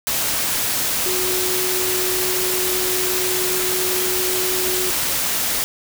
sine tone in noise, 368.1 Hz, F#4, 9 cents flat, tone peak -24 dBFS, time 1.06-4.9 s, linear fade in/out 0 ms, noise white, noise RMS -21 dBFS, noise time 0.07-5.64 s, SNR -6 dB, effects none

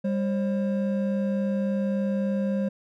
triangle tone pair together, 199.16 / 534 Hz, G3 / C5, +28 / +35 cents, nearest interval octave + perfect fourth, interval 1707 cents, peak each -22 / -28 dBFS, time 0.04-2.69 s, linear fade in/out 10 ms, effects none

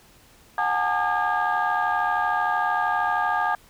sine tone cluster, 728 / 818 / 891 / 1211 / 1628 Hz, F#5 / G#5 / A5 / D#6 / G#6, -28 / -26 / +22 / -47 / -35 cents, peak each -26 dBFS, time 0.58-3.55 s, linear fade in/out 2 ms, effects tanh soft clip ceiling -14 dBFS + pink hiss -54 dBFS RMS until 3.69 s

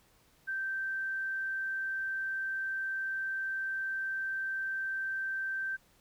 sine tone, 1560 Hz, G6, 9 cents flat, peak -32 dBFS, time 0.47-5.77 s, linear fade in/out 20 ms, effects pink hiss -66 dBFS RMS until 6 s

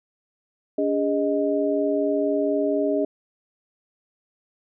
sine tone cluster, 285.1 / 409.2 / 622 Hz, C#4 / G#4 / D#5, +49 / -26 / -1 cents, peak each -24 dBFS, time 0.78-3.05 s, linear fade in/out 5 ms, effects none

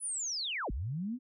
sine linear two-way sweep, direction down then up, 10180 to 41.38 to 262 Hz, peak -33 dBFS, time 0-1.19 s, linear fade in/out 50 ms, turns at 0.71 s, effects none

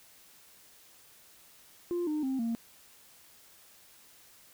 sine tone with pitch steps, 349.2 / 304 / 264.6 / 230.4 Hz, F4 / D#4 / C4 / A#3, 0 / -40 / +20 / -20 cents, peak -27 dBFS, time 1.91-2.55 s, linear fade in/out 0 ms, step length 160 ms, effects tanh soft clip ceiling -27 dBFS + white hiss -58 dBFS RMS until 4.53 s

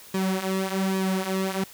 sawtooth tone with flanger, 190.4 Hz, F#3, 50 cents sharp, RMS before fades -26 dBFS, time 0.14-1.64 s, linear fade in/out 5 ms, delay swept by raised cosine 1.4 to 6.6 ms, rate 1.2 Hz, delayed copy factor -0.7, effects white hiss -47 dBFS RMS until 1.73 s

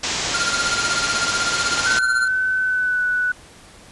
white low-pass noise, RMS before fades -24 dBFS, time 0.03-1.99 s, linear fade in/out 5 ms, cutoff 7200 Hz, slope 48 dB/octave
square tone with tremolo, 1396.9 Hz, F6, in tune, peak -18 dBFS, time 0.34-2.28 s, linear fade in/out 5 ms, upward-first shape triangle, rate 16 Hz, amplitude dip 85%
sine tone with pitch glide, 1517 to 1483.2 Hz, F#6 to F#6, +43 to +4 cents, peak -17 dBFS, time 1.86-3.32 s, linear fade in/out 5 ms, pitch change -39 cents, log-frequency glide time 2.62-3.04 s
effects pink hiss -45 dBFS RMS until 3.91 s + resampled to 24000 Hz

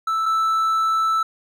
triangle tone pair in turn, 1318.5 / 1318.5 Hz, E6 / E6, 0 / 0 cents, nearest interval unison, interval 0 cents, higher neither, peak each -17 / -15 dBFS, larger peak second, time 0.07-0.26 / 0.26-1.23 s, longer second, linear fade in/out 5 ms, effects none

